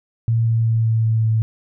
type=tone with pitch steps; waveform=sine; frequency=114.6 / 113.87 / 113.15 / 112.44 / 111.72 / 111.02 Hz; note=A#2 / A#2 / A2 / A2 / A2 / A2; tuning=-29 / -40 / +49 / +38 / +27 / +16 cents; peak=-14 dBFS; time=0.28-1.42 s; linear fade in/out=0 ms; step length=190 ms; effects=none